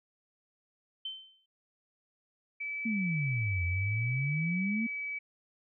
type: tone with exponential decay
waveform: sine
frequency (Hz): 3087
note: G7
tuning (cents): -27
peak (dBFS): -33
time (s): 1.05-1.46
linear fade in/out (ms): 5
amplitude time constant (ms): 88
type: tone with pitch glide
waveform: sine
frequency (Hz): 2303 to 2288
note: D7 to D7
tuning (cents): -34 to -46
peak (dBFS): -34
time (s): 2.6-5.19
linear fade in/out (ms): 10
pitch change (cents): -12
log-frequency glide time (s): 2.93-4.86
type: exponential two-way sweep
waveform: sine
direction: down then up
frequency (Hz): 233.7 to 84.1 to 233.7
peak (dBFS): -29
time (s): 2.85-4.87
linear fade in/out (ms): 10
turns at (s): 3.64
effects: none